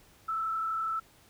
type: tone with frequency modulation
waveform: sine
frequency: 1318.5 Hz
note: E6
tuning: in tune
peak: -29 dBFS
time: 0.28-1 s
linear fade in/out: 10 ms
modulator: 32.3 Hz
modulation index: 0.68
effects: pink hiss -60 dBFS RMS until 1.29 s